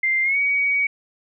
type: tone with pitch glide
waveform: sine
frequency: 2093 to 2256 Hz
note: C7 to C#7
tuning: 0 to +30 cents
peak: -17 dBFS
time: 0.03-0.87 s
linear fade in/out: 5 ms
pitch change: +130 cents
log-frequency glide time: 0.23-0.38 s
effects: none